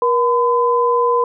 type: tone pair together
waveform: sine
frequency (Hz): 478.1 / 1013.1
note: A#4 / B5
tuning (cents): +44 / +44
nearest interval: octave + minor second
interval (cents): 1300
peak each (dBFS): -15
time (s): 0.02-1.24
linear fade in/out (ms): 2
effects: none